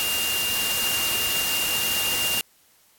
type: tone in noise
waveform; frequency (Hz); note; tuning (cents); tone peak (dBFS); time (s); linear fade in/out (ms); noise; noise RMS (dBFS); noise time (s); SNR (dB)
sine; 2797; F7; +2; -25; 0-2.41; 0; white; -26; 0-2.41; -2
effects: white hiss -59 dBFS RMS until 2.98 s + AAC 64 kbps